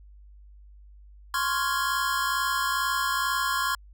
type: chord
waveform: square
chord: Db major seventh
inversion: third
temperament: equal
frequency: 1046.5 / 1108.7 / 1396.9 / 1661.2 Hz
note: C6 / Db6 / F6 / Ab6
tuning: 0 / 0 / 0 / 0 cents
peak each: -29 / -32 / -31 / -32 dBFS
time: 1.34-3.75 s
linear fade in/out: 2 ms
effects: added 50 Hz sine -47 dBFS peak until 3.93 s